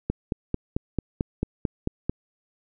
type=click train; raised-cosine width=3 ms; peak=-11 dBFS; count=10; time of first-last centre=0.1-2.096 s; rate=4.51 Hz; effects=none